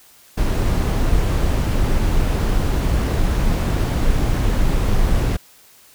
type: noise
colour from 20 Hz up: brown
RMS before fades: -17 dBFS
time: 0.37-5.37 s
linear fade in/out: 10 ms
effects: white hiss -49 dBFS RMS until 5.94 s